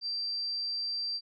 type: tone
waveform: sine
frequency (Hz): 4699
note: D8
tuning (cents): 0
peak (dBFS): -31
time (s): 0.01-1.21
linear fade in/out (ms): 50
effects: none